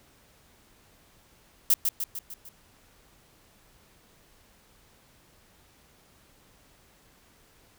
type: noise with echo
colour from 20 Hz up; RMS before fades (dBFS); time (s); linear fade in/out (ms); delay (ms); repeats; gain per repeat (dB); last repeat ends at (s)
violet; -20; 1.7-1.74; 2; 150; 5; -5; 2.49
effects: pink hiss -60 dBFS RMS until 7.78 s